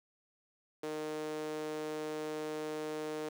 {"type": "tone with high-pass filter", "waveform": "sawtooth", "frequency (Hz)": 153.8, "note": "D#3", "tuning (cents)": -20, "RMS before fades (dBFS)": -39, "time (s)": [0.83, 3.29], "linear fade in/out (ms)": 5, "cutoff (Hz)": 400, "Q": 4.4, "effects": ["low-pass 10000 Hz 12 dB/octave", "10-bit"]}